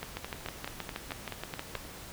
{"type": "two click trains", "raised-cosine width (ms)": 0.3, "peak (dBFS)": [-20, -19], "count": [9, 11], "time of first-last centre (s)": [[0.03, 1.754], [0.17, 1.752]], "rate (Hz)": [4.64, 6.32], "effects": ["pink hiss -46 dBFS RMS until 2.12 s"]}